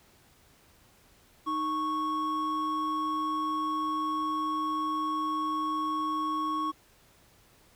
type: tone pair together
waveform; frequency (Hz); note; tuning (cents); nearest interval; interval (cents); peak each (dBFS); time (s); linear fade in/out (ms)
triangle; 310 / 1104.7; D#4 / C#6; -6 / -6; octave + minor seventh; 2200; -32 / -27; 1.46-6.72; 20
effects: pink hiss -61 dBFS RMS until 7.75 s